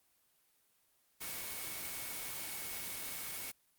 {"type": "tone in noise", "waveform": "sine", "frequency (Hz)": 2217, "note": "C#7", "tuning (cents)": 0, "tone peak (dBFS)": -51, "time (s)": [1.2, 3.52], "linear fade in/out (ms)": 20, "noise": "white", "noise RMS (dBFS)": -42, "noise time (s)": [1.2, 3.52], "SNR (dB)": -12, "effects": ["white hiss -73 dBFS RMS until 3.78 s", "Opus 24 kbps"]}